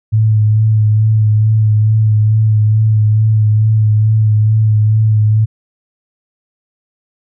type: tone with vibrato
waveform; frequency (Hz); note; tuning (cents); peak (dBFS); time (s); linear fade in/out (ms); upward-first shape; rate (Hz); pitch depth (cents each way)
sine; 108.2; A2; -29; -7; 0.12-5.46; 20; sine; 2.3; 24
effects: none